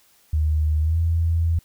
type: tone with pitch glide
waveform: sine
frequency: 77 to 83 Hz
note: D#2 to E2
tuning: -17 to +12 cents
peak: -17 dBFS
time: 0.33-1.59 s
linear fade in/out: 5 ms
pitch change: +129 cents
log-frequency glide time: 0.81-0.98 s
effects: white hiss -58 dBFS RMS until 1.64 s